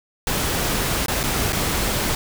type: noise with dropouts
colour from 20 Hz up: pink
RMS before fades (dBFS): -22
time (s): 0.27-2.15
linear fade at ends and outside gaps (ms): 2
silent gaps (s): 1.061-1.082 / 1.232-1.236 / 1.524-1.529
effects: none